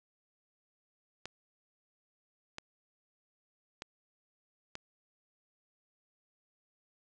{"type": "clicks", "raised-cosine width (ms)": 0.2, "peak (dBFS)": -23, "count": 4, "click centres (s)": [1.256, 2.584, 3.821, 4.754], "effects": ["resampled to 22050 Hz"]}